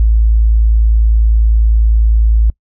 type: tone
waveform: sine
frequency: 55 Hz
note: A1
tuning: in tune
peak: -6 dBFS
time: 0-2.5 s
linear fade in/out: 0 ms
effects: noise-tail reverb RT60 0.1 s tail -24 dB re dry